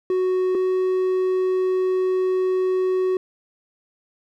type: tone pair in turn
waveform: triangle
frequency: 370 / 371.8 Hz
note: F#4 / F#4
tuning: 0 / +8 cents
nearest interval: unison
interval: 8 cents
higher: second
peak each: -16 dBFS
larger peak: neither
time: 0.1-0.55 / 0.55-3.17 s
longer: second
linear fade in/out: 2 ms
effects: none